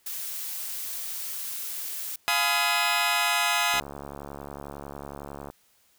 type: noise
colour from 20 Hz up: blue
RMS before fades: -34 dBFS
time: 0.06-2.16 s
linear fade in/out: 5 ms
type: chord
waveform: 15% pulse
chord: F half-diminished seventh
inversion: none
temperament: just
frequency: 698.5 / 838.1 / 1005.8 / 1257.2 Hz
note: F5 / Ab5 / Cb6 / Eb6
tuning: 0 / +16 / +31 / +18 cents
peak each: -22 dBFS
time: 2.28-3.8 s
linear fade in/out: 0 ms
type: click train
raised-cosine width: 1 ms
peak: -24 dBFS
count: 126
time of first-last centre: 3.74-5.501 s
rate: 71 Hz
effects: white hiss -64 dBFS RMS until 5.98 s